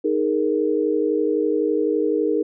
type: chord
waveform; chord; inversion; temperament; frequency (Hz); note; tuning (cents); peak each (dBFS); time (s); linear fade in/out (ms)
sine; D# suspended fourth; none; just; 311.1 / 414.8 / 466.7; D#4 / G#4 / A#4; 0 / -2 / +2; -22; 0.04-2.43; 10
effects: none